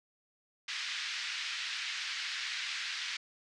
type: band-pass noise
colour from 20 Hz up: pink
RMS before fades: -38 dBFS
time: 0.68-3.17 s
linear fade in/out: 5 ms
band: 1700 to 5200 Hz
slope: 24 dB/octave
effects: resampled to 22050 Hz